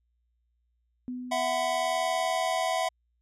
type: tone with exponential decay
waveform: sine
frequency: 250 Hz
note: B3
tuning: 21 cents sharp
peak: -31 dBFS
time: 1.08-2.65 s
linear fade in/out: 0 ms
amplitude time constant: 340 ms
type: chord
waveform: square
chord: E suspended second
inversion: none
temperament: equal with one note detuned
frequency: 659.3 / 740 / 1009.7 Hz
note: E5 / F#5 / B5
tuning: 0 / 0 / +38 cents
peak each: -30 / -30 / -34 dBFS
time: 1.31-2.89 s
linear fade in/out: 10 ms
effects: added 59 Hz sine -70 dBFS peak until 3.21 s + low-pass 10000 Hz 12 dB/octave